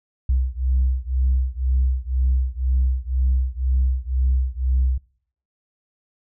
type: beating tone pair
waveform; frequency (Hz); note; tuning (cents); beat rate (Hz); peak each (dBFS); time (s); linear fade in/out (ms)
sine; 63.4 / 65.4; B1 / C2; +46 / 0; 2; -19 / -20; 0.29-4.98; 5
effects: noise-tail reverb RT60 0.6 s tail -24 dB re dry + tanh soft clip ceiling -12 dBFS